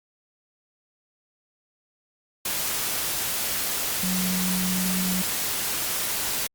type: tone in noise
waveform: sine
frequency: 184.1 Hz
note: F#3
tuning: 8 cents flat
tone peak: -25 dBFS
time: 4.03-5.22 s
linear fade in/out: 5 ms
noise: white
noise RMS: -27 dBFS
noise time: 2.45-6.47 s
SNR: -1 dB
effects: Opus 48 kbps